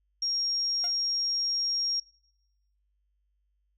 sine tone, 5580 Hz, F8, 2 cents flat, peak -26 dBFS, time 0.22-2 s, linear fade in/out 5 ms
sawtooth tone with exponential decay, 709 Hz, F5, 26 cents sharp, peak -32 dBFS, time 0.84-0.95 s, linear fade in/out 0 ms, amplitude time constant 23 ms
effects noise-tail reverb RT60 1.0 s tail -25 dB re dry + added 50 Hz sine -70 dBFS peak until 3.77 s

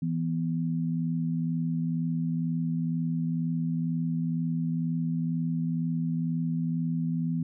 sine tone pair together, 164.81 / 246.9 Hz, E3 / B3, 0 / 0 cents, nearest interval perfect fifth, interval 700 cents, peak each -27 / -31 dBFS, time 0.02-7.43 s, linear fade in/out 5 ms, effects none

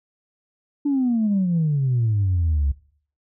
sine exponential sweep, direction down, 293.7 to 67 Hz, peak -16 dBFS, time 0.85-2.72 s, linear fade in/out 10 ms, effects noise-tail reverb RT60 0.5 s tail -19 dB re dry + tanh soft clip ceiling -14 dBFS

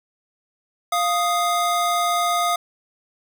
square tone pair together, 698.5 / 1244.5 Hz, F5 / D#6, 0 / 0 cents, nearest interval minor seventh, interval 1000 cents, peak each -22 dBFS, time 0.92-2.56 s, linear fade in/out 5 ms, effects none

